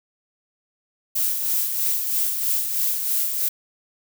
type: noise with tremolo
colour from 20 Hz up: violet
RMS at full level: -21 dBFS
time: 1.15-3.49 s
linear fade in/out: 10 ms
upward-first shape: sine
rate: 3.1 Hz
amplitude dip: 45%
effects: none